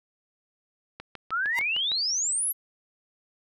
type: click train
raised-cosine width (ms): 0.3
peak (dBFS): -22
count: 7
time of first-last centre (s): 1-1.917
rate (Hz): 6.54
type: exponential sweep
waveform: sine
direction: up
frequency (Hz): 1268 to 11840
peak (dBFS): -24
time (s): 1.31-2.53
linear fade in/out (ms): 20
type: tone with exponential growth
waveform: sawtooth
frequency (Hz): 944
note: A#5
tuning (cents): +22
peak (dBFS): -21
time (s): 1.51-1.59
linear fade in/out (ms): 0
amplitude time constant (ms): 17
effects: none